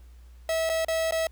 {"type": "tone with dropouts", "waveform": "45% pulse", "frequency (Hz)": 649, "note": "E5", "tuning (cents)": -27, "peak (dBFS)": -24, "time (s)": [0.49, 1.27], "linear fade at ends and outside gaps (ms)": 2, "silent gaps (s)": [[0.693, 0.697], [0.848, 0.883], [1.11, 1.122]], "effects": ["added 60 Hz sine -46 dBFS peak until 1.31 s", "pink hiss -64 dBFS RMS until 1.31 s"]}